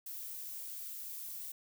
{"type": "noise", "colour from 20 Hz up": "violet", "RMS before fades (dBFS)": -44, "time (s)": [0.06, 1.52], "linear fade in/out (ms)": 5, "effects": []}